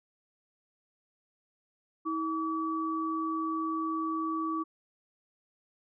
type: tone pair together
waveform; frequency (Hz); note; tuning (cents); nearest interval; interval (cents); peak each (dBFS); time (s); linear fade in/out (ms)
sine; 321.3 / 1145; E4 / D6; -44 / -44; octave + minor seventh; 2200; -32 / -32; 2.05-4.64; 20
effects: none